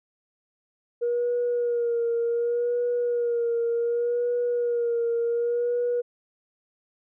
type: tone with vibrato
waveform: sine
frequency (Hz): 475.4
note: A#4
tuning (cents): +34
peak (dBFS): -21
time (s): 1.01-6.02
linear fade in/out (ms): 20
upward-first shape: sine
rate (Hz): 0.67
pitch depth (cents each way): 32
effects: tanh soft clip ceiling -18 dBFS